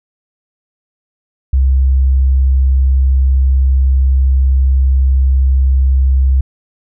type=tone; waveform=sine; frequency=66.1 Hz; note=C2; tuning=18 cents sharp; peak=-7 dBFS; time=1.53-6.41 s; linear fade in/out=5 ms; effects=none